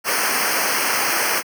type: noise with comb filter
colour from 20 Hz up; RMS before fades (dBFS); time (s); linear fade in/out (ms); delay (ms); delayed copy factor
pink; -20; 0.04-1.43; 50; 0.27; -1
effects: high-pass 200 Hz 12 dB/octave